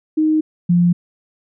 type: tone pair in turn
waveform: sine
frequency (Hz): 311.1 / 174.6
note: D#4 / F3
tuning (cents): 0 / 0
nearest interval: minor seventh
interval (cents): 1000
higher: first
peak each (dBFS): -12 / -10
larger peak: second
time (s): 0.17-0.41 / 0.69-0.93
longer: neither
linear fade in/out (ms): 10
effects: none